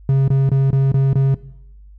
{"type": "tone bursts", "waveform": "triangle", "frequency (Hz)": 135.6, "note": "C#3", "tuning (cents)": -38, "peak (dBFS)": -9, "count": 6, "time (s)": [0.09, 1.345], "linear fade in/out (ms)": 2, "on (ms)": 190, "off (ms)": 23, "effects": ["noise-tail reverb RT60 0.9 s tail -19 dB re dry", "added 50 Hz sine -39 dBFS peak until 1.98 s"]}